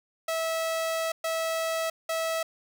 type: tone bursts at uneven times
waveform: sawtooth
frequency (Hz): 651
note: E5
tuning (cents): -22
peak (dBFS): -23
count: 3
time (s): 0.28-1.12 / 1.24-1.9 / 2.09-2.43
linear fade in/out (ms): 5
effects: none